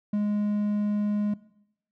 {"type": "tone", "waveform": "triangle", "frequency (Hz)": 207.7, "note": "G#3", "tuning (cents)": 0, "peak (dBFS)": -21, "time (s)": [0.13, 1.34], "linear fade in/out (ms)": 5, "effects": ["noise-tail reverb RT60 0.8 s tail -19 dB re dry"]}